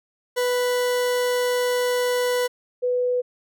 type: tone pair in turn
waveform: 40% pulse / sine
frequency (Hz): 493.9 / 495.6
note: B4 / B4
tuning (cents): 0 / +6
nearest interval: unison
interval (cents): 6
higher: second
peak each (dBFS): -19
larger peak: neither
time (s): 0.36-2.48 / 2.82-3.22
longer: first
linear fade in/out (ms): 20
effects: none